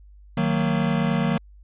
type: chord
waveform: square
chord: D# minor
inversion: none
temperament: equal with one note detuned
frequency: 155.56 / 185 / 229.3 Hz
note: D#3 / F#3 / A#3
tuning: 0 / 0 / -28 cents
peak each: -25 dBFS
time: 0.37-1.38 s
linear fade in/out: 5 ms
effects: added 50 Hz sine -45 dBFS peak until 1.63 s + resampled to 8000 Hz